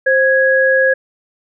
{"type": "tone pair together", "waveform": "sine", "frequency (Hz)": [526.9, 1661.2], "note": ["C5", "G#6"], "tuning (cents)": [12, 0], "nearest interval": "octave + minor sixth", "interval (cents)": 1988, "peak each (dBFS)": -12, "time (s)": [0.06, 0.94], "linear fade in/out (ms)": 10, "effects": []}